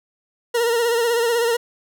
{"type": "tone with vibrato", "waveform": "40% pulse", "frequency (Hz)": 468.1, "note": "A#4", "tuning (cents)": 7, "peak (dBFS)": -16, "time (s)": [0.54, 1.57], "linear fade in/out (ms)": 10, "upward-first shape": "sine", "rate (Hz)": 16, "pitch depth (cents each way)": 51, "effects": []}